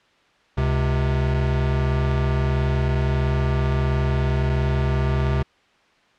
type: tone pair together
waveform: square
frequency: 69.29 / 130.81 Hz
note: C#2 / C3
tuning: 0 / 0 cents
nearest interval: major seventh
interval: 1100 cents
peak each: -22 dBFS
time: 0.57-5.43 s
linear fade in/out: 10 ms
effects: white hiss -58 dBFS RMS until 6.18 s + low-pass 3000 Hz 12 dB/octave